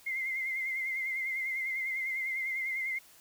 sine tone with vibrato, 2096 Hz, C7, 2 cents sharp, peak -31 dBFS, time 0.06-2.99 s, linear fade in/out 10 ms, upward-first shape sine, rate 10 Hz, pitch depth 48 cents each way, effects white hiss -58 dBFS RMS until 3.2 s

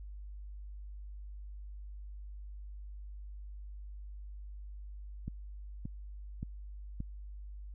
click train, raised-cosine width 5 ms, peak -26 dBFS, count 4, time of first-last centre 5.28-7.004 s, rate 1.74 Hz, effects added 50 Hz sine -43 dBFS peak until 7.74 s

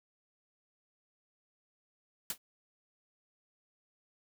white noise with exponential decay, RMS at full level -31 dBFS, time 2.3-2.38 s, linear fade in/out 2 ms, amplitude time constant 17 ms, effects none

